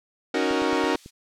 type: chord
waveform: sawtooth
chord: D# minor seventh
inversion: third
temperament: equal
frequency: 277.2 / 311.1 / 370 / 466.2 Hz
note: C#4 / D#4 / F#4 / A#4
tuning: 0 / 0 / 0 / 0 cents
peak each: -23 dBFS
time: 0.34-0.96 s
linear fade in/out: 5 ms
type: click train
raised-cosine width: 3 ms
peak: -28 dBFS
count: 6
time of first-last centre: 0.51-1.061 s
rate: 9.08 Hz
type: noise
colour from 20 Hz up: violet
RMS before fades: -37 dBFS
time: 0.72-1.11 s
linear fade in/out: 20 ms
effects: low-pass 5000 Hz 12 dB/octave